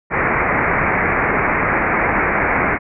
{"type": "low-pass noise", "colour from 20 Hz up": "white", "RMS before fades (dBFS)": -17, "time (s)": [0.1, 2.79], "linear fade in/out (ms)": 50, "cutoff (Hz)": 2300, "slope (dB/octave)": 96, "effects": []}